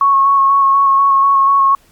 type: tone with vibrato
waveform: sine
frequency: 1100 Hz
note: C#6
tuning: 14 cents flat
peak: -7 dBFS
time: 0.01-1.75 s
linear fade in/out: 2 ms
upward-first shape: square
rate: 4.1 Hz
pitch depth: 15 cents each way
effects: pink hiss -51 dBFS RMS until 1.91 s + MP3 96 kbps